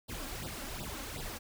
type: noise with flanger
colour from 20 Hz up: pink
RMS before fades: -41 dBFS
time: 0.08-1.39 s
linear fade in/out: 20 ms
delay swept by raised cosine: 0.22 to 3.72 ms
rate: 2.7 Hz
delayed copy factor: +0.9
effects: none